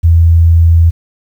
sine tone, 83.3 Hz, E2, 19 cents sharp, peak -3 dBFS, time 0.03-0.91 s, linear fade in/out 20 ms, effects 7-bit

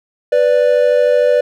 triangle tone pair together, 493.9 / 587.3 Hz, B4 / D5, 0 / 0 cents, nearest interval minor third, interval 300 cents, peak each -10 dBFS, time 0.32-1.41 s, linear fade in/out 5 ms, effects none

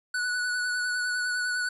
square tone with vibrato, 1479 Hz, F#6, 1 cent flat, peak -27 dBFS, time 0.14-1.69 s, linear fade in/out 5 ms, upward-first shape sine, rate 9.9 Hz, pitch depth 21 cents each way, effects resampled to 24000 Hz + 10-bit

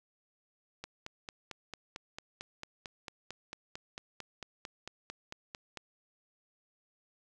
click train, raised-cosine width 0.2 ms, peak -24 dBFS, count 23, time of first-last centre 0.84-5.773 s, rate 4.46 Hz, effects none

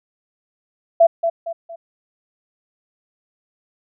sine tone with echo, 670 Hz, E5, 28 cents sharp, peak -7 dBFS, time 1-1.07 s, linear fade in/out 10 ms, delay 230 ms, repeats 3, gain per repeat -8 dB, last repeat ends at 1.76 s, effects none

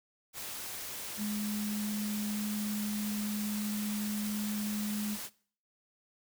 sine tone in noise, 209.5 Hz, G#3, 15 cents sharp, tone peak -32 dBFS, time 1.17-5.18 s, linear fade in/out 50 ms, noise white, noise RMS -41 dBFS, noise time 0.33-5.3 s, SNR +6 dB, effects noise-tail reverb RT60 0.5 s tail -21 dB re dry

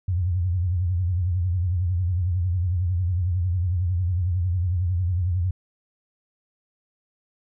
sine tone with vibrato, 89.4 Hz, F2, 41 cents sharp, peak -20 dBFS, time 0.08-5.51 s, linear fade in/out 5 ms, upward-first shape triangle, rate 11 Hz, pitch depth 140 cents each way, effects none

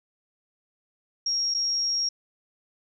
sine tone with dropouts, 5588 Hz, F8, in tune, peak -23 dBFS, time 1.26-2.09 s, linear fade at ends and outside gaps 5 ms, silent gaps 1.541-1.546 s, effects none

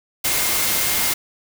sine tone in noise, 2120 Hz, C7, 22 cents sharp, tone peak -31 dBFS, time 0.24-1.14 s, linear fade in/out 10 ms, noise white, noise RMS -20 dBFS, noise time 0.24-1.14 s, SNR -14 dB, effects none

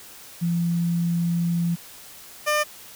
sine / 15% pulse tone pair in turn, 170.7 / 600.3 Hz, F3 / D5, -39 / +38 cents, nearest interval octave + minor seventh, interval 2177 cents, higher second, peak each -20 / -13 dBFS, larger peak second, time 0.41-1.76 / 2.46-2.64 s, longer first, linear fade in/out 20 ms, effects white hiss -44 dBFS RMS until 2.95 s

